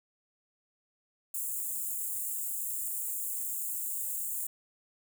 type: high-pass noise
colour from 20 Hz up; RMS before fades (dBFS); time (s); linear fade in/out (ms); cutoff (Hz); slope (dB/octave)
white; -35; 1.34-4.47; 5; 7000; 96
effects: none